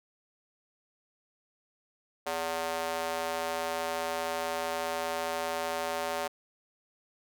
square tone with high-pass filter, 82.41 Hz, E2, in tune, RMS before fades -33 dBFS, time 2.26-6.28 s, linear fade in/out 10 ms, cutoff 620 Hz, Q 1.8, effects none

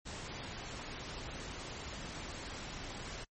pink noise, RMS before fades -44 dBFS, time 0.05-3.25 s, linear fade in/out 20 ms, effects noise-tail reverb RT60 0.1 s tail -26 dB re dry + MP3 32 kbps

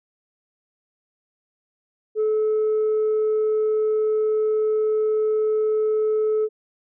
sine tone, 431.8 Hz, A4, 33 cents flat, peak -16 dBFS, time 2.15-6.49 s, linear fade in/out 50 ms, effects tanh soft clip ceiling -16 dBFS

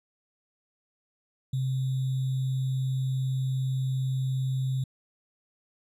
sine tone with sample-and-hold, 131.3 Hz, C3, 6 cents sharp, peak -25 dBFS, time 1.53-4.84 s, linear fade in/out 5 ms, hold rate 3675 Hz, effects resampled to 32000 Hz

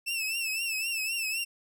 sawtooth tone with vibrato, 2658 Hz, E7, 14 cents sharp, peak -26 dBFS, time 0.06-1.45 s, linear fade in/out 20 ms, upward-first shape triangle, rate 3.9 Hz, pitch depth 92 cents each way, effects none

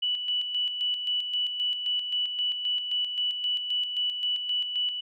sine tone with tremolo, 2960 Hz, F#7, in tune, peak -24 dBFS, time 0.02-5.01 s, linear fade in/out 10 ms, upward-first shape square, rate 3.8 Hz, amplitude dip 50%, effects none

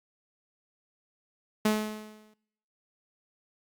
sawtooth tone with exponential decay, 214.4 Hz, A3, 45 cents flat, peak -17 dBFS, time 1.65-2.34 s, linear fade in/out 5 ms, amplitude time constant 150 ms, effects noise-tail reverb RT60 0.9 s tail -25 dB re dry + Opus 48 kbps

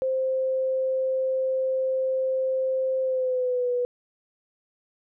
sine tone with pitch glide, 523.3 to 491.1 Hz, C5 to B4, 0 to -10 cents, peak -22 dBFS, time 0.02-3.85 s, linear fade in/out 0 ms, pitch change -110 cents, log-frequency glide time 3.02-3.71 s, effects none

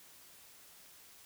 silence, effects white hiss -58 dBFS RMS until 1.25 s

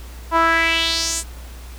sawtooth tone with band-pass filter sweep, 329.6 Hz, E4, in tune, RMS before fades -18 dBFS, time 0.31-1.24 s, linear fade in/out 50 ms, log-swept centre 1000 to 8700 Hz, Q 3.2, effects added 60 Hz sine -33 dBFS peak until 1.78 s + pink hiss -43 dBFS RMS until 1.78 s

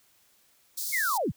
white high-pass noise, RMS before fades -33 dBFS, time 0.77-1.18 s, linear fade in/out 10 ms, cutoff 4000 Hz, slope 48 dB/octave
sine linear sweep, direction down, 2234 to 50.7 Hz, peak -25 dBFS, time 0.92-1.32 s, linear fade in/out 20 ms
effects white hiss -64 dBFS RMS until 1.36 s

